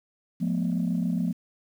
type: tone cluster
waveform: sine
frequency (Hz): 176.5 / 216.3 / 243.5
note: F3 / A3 / B3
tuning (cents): +19 / -29 / -24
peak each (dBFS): -25 / -29 / -28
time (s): 0.4-1.33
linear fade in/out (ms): 20
effects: tanh soft clip ceiling -18 dBFS + 9-bit